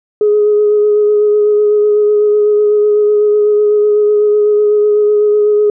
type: tone with vibrato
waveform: sine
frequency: 418.7 Hz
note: G#4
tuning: 14 cents sharp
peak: -6 dBFS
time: 0.21-5.7 s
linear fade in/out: 2 ms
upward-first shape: sine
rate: 8 Hz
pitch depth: 15 cents each way
effects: tanh soft clip ceiling -2 dBFS